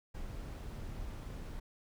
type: noise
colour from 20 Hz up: brown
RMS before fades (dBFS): -43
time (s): 0.14-1.6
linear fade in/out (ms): 10
effects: none